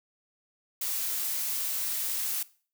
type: noise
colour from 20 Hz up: blue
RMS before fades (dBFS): -31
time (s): 0.81-2.43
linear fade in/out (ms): 5
effects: noise-tail reverb RT60 0.4 s tail -19 dB re dry